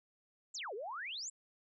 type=exponential two-way sweep; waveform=sine; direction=down then up; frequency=7900 to 379.5 to 7900 Hz; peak=-40 dBFS; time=0.54-1.3 s; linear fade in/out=10 ms; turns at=0.74 s; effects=none